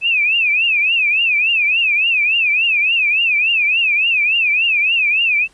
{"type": "tone with vibrato", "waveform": "sine", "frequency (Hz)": 2554, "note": "D#7", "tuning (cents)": 45, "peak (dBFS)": -12, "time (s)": [0.01, 5.48], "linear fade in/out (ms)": 50, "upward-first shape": "triangle", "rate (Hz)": 3.5, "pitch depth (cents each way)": 190, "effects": ["pink hiss -52 dBFS RMS until 5.53 s", "resampled to 24000 Hz"]}